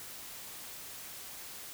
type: silence
effects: white hiss -46 dBFS RMS until 1.73 s